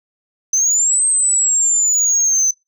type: exponential two-way sweep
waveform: sine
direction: up then down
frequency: 6100 to 8372 to 6100 Hz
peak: -10 dBFS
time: 0.53-2.51 s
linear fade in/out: 5 ms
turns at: 1.05 s
effects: noise-tail reverb RT60 0.2 s tail -26 dB re dry + tanh soft clip ceiling -10 dBFS